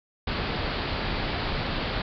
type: low-pass noise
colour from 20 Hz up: pink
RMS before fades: -29 dBFS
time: 0.27-2.02 s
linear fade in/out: 5 ms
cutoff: 4800 Hz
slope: 96 dB/octave
effects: none